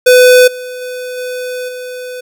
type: tone with level steps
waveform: square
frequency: 501 Hz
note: B4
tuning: 25 cents sharp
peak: -3 / -23 / -21 / -19 / -23 dBFS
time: 0.06-2.21 s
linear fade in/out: 10 ms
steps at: 0.47 / 0.81 / 1.17 / 1.68 s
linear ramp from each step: 10 ms
effects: none